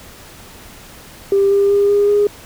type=tone with pitch steps; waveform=sine; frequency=395.8 / 399.7 / 403.7 / 407.6 / 411.7 Hz; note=G4 / G4 / G#4 / G#4 / G#4; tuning=+17 / +34 / -49 / -32 / -15 cents; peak=-9 dBFS; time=1.32-2.27 s; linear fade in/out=2 ms; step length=190 ms; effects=tanh soft clip ceiling -5 dBFS + pink hiss -39 dBFS RMS until 2.45 s